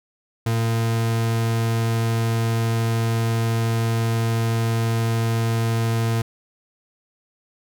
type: tone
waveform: 40% pulse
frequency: 114.1 Hz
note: A#2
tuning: 37 cents flat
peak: -18 dBFS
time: 0.46-6.22 s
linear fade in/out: 5 ms
effects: none